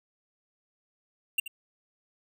square tone with echo, 2769 Hz, F7, 15 cents flat, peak -23 dBFS, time 1.38-1.4 s, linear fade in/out 5 ms, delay 79 ms, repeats 1, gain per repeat -13 dB, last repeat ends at 1.479 s, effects none

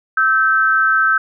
sine tone pair together, 1305.8 / 1551 Hz, E6 / G6, -17 / -19 cents, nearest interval minor third, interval 298 cents, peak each -15 / -13 dBFS, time 0.17-1.18 s, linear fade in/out 5 ms, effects none

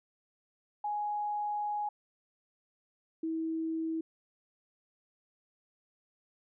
sine tone pair in turn, 833 / 323.2 Hz, G#5 / E4, +5 / -34 cents, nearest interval octave + major third, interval 1639 cents, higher first, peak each -31 / -31 dBFS, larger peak neither, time 0.84-1.89 / 3.23-4.01 s, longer first, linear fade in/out 5 ms, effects none

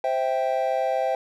triangle chord, C major, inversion none, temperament equal with one note detuned, 523.3 / 655.8 / 784 Hz, C5 / E5 / G5, 0 / -9 / 0 cents, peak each -24 dBFS, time 0.04-1.15 s, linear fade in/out 2 ms, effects none

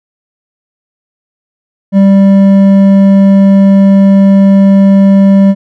triangle tone with hard clipping, 196 Hz, G3, in tune, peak -3 dBFS, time 1.92-5.55 s, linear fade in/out 50 ms, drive 10 dB, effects none

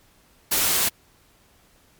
white noise, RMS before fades -21 dBFS, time 0.51-0.89 s, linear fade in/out 10 ms, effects pink hiss -58 dBFS RMS until 1.99 s + MP3 96 kbps

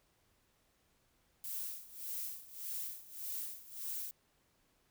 violet noise with tremolo, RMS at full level -40 dBFS, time 1.44-4.11 s, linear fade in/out 0 ms, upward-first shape sine, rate 1.7 Hz, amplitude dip 85%, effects pink hiss -74 dBFS RMS until 4.9 s

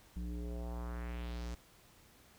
square tone with low-pass filter sweep, 59.4 Hz, A#1, 33 cents sharp, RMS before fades -41 dBFS, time 0.16-1.55 s, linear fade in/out 5 ms, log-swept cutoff 200 to 7300 Hz, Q 2, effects pink hiss -63 dBFS RMS until 2.38 s

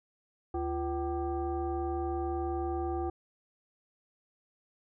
sine tone with frequency modulation, 346.2 Hz, F4, 15 cents flat, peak -30 dBFS, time 0.54-3.1 s, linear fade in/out 5 ms, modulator 421 Hz, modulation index 1.1, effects none

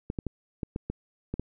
clicks, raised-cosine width 3 ms, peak -18 dBFS, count 8, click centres 0.101 / 0.188 / 0.267 / 0.632 / 0.761 / 0.9 / 1.34 / 1.396 s, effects none

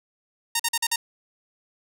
5% pulse tone bursts, 925 Hz, A#5, 14 cents flat, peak -9 dBFS, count 5, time 0.55-0.96 s, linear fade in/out 5 ms, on 46 ms, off 45 ms, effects none

